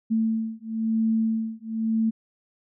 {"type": "beating tone pair", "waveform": "sine", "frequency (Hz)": [222.5, 223.5], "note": ["A3", "A3"], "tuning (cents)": [20, 27], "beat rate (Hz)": 1, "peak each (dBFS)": -25, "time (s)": [0.1, 2.11], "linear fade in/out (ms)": 20, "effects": []}